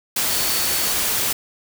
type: tone in noise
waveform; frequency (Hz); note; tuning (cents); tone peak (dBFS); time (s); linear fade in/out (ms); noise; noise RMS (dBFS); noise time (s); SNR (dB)
sine; 4458; C#8; +9; -29; 0.3-0.92; 5; white; -21; 0.16-1.33; -11
effects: none